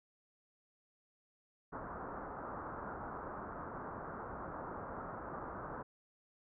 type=low-pass noise; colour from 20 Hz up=white; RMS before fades=-45 dBFS; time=1.72-5.83 s; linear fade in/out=10 ms; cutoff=1400 Hz; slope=48 dB/octave; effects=none